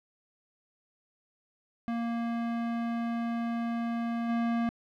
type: tone with level steps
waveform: square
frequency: 233.1 Hz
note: A#3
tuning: in tune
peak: -30 / -27 dBFS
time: 1.88-4.69 s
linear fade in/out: 0 ms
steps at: 4.28 s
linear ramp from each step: 20 ms
effects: low-pass 2000 Hz 12 dB/octave + 11-bit